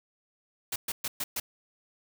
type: noise bursts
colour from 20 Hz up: white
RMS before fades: -32 dBFS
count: 5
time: 0.72-1.4 s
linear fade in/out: 5 ms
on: 40 ms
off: 120 ms
effects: none